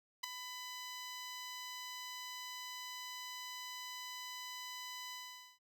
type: tone with ADSR envelope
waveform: 10% pulse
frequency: 1000 Hz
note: B5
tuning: 21 cents sharp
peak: -25 dBFS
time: 0.23-5.59 s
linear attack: 11 ms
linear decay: 4 ms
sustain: -11 dB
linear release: 470 ms
effects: none